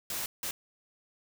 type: noise bursts at uneven times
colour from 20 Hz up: white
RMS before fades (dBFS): -35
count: 2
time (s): 0.1-0.26 / 0.43-0.51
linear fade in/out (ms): 2
effects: none